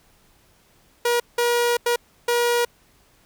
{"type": "tone bursts at uneven times", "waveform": "sawtooth", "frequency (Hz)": 478.4, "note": "A#4", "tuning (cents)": 45, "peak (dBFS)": -14, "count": 4, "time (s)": [[1.05, 1.2], [1.38, 1.77], [1.86, 1.96], [2.28, 2.65]], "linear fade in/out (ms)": 5, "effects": ["pink hiss -58 dBFS RMS until 3.25 s"]}